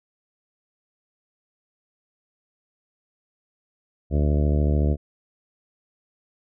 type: harmonic tone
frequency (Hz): 73.7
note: D2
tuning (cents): +7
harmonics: 1 / 2 / 3 / 4 / 5 / 6 / 7 / 8 / 9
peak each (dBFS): -19 / -25 / -29 / -31 / -33 / -35 / -36 / -37 / -38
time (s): 4.1-4.97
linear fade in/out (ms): 50
effects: none